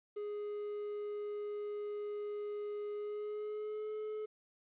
triangle tone with pitch glide, 415.3 to 428.7 Hz, G#4 to A4, 0 to -45 cents, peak -36 dBFS, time 0.16-4.26 s, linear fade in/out 10 ms, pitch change +55 cents, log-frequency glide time 2.94-3.91 s, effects resampled to 8000 Hz + 12-bit

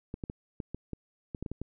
clicks, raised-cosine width 3 ms, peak -23 dBFS, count 11, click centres 0.141 / 0.238 / 0.299 / 0.602 / 0.746 / 0.933 / 1.348 / 1.426 / 1.462 / 1.516 / 1.616 s, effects none

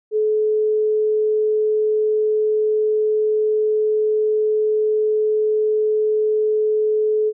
sine tone, 429.3 Hz, A4, 43 cents flat, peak -15 dBFS, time 0.11-7.33 s, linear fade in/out 50 ms, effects none

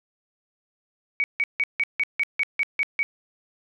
sine tone bursts, 2255 Hz, C#7, 29 cents sharp, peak -19 dBFS, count 10, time 1.2-3.03 s, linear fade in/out 0 ms, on 39 ms, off 160 ms, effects none

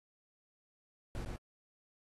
brown noise with echo, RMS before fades -40 dBFS, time 1.15-1.25 s, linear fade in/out 0 ms, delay 110 ms, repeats 1, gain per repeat -2 dB, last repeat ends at 1.36 s, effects AAC 32 kbps

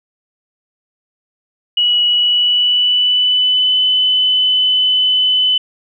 sine tone with pitch glide, 2926 to 3015 Hz, F#7 to F#7, -20 to +32 cents, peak -10 dBFS, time 1.77-5.58 s, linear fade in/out 5 ms, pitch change +52 cents, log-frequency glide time 2.1-3.75 s, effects none

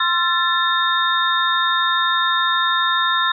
sine tone cluster, 1047 / 1353 / 1754 / 3677 Hz, C6 / E6 / A6 / A#7, +1 / +45 / -6 / -24 cents, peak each -21 dBFS, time 0-3.32 s, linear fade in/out 5 ms, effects none

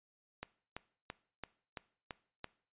click train, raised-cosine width 0.3 ms, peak -25 dBFS, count 7, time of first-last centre 0.43-2.443 s, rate 2.98 Hz, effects noise-tail reverb RT60 0.5 s tail -20 dB re dry + resampled to 8000 Hz

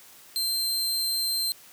sawtooth tone, 4139 Hz, C8, 20 cents flat, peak -22 dBFS, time 0.36-1.52 s, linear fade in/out 0 ms, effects white hiss -51 dBFS RMS until 1.72 s + high-pass 80 Hz 12 dB/octave

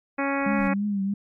brown noise with exponential growth, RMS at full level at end -38 dBFS, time 0.17-0.68 s, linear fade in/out 5 ms, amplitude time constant 110 ms
harmonic tone, 277.2 Hz, C#4, in tune, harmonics 1 / 2 / 3 / 4 / 5 / 6 / 7 / 8 / 9, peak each -27 / -30 / -32 / -33 / -34 / -35 / -35 / -36 / -37 dBFS, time 0.18-0.74 s, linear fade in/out 10 ms
sine tone with vibrato, 200.9 Hz, G3, 43 cents sharp, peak -23 dBFS, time 0.46-1.14 s, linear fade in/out 5 ms, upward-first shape triangle, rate 3.1 Hz, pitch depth 72 cents each way
effects none

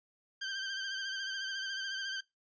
20% pulse tone with vibrato, 1568 Hz, G6, in tune, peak -31 dBFS, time 0.41-2.21 s, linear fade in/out 10 ms, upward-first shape sine, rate 14 Hz, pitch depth 40 cents each way, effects noise-tail reverb RT60 0.2 s tail -22 dB re dry + resampled to 16000 Hz

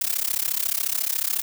blue noise with amplitude modulation, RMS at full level -21 dBFS, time 0.01-1.42 s, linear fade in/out 5 ms, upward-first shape sine, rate 34.1 Hz, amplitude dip 95%, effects none

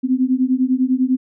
sine beating tone pair, 252.4 / 262.4 Hz, B3 / C4, +38 / +5 cents, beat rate 10 Hz, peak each -17 dBFS, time 0.03-1.17 s, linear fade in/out 20 ms, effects none

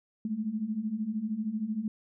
sine beating tone pair, 207.3 / 220.3 Hz, G#3 / A3, -3 / +2 cents, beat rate 13 Hz, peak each -35 / -31 dBFS, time 0.25-1.88 s, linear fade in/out 2 ms, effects none

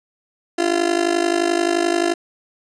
30% pulse tone with amplitude modulation, 343.4 Hz, F4, 29 cents flat, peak -10 dBFS, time 0.58-2.14 s, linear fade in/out 10 ms, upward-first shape sine, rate 51.5 Hz, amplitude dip 85%, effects resampled to 22050 Hz

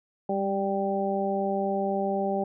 harmonic tone with a mistuned harmonic, 196 Hz, G3, in tune, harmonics 1 / 2 / 3 / 4, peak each -30 / -30 / -30 / -30 dBFS, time 0.29-2.44 s, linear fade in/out 5 ms, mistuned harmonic 1, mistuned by +21 cents, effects none

